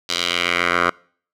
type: tone with band-pass filter sweep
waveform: 10% pulse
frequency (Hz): 87.31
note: F2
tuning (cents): 0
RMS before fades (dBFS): -20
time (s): 0.09-0.9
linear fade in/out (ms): 5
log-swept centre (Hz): 4300 to 1300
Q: 1.9
effects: noise-tail reverb RT60 0.5 s tail -25 dB re dry